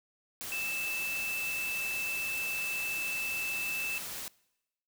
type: tone in noise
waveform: sine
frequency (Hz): 2637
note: E7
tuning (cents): 0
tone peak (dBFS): -33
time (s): 0.52-3.98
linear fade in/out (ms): 0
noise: white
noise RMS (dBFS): -40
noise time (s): 0.41-4.28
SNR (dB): +4
effects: noise-tail reverb RT60 0.9 s tail -23 dB re dry